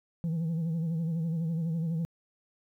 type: tone with vibrato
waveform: sine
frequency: 164.2 Hz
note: E3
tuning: 6 cents flat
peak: -25 dBFS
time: 0.24-2.05 s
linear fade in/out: 0 ms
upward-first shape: sine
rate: 12 Hz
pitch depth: 69 cents each way
effects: tanh soft clip ceiling -27 dBFS + 11-bit